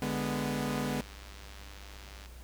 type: chord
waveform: sawtooth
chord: G# diminished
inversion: second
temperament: equal with one note detuned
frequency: 146.83 / 206.1 / 246.9 Hz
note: D3 / G#3 / B3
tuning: 0 / -13 / 0 cents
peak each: -32 / -32 / -30 dBFS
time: 0.02-1.01 s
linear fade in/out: 2 ms
type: click train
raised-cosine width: 0.2 ms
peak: -32 dBFS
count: 129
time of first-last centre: 0.97-2.259 s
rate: 99.3 Hz
effects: added 60 Hz sine -47 dBFS peak until 2.43 s + pink hiss -56 dBFS RMS until 2.43 s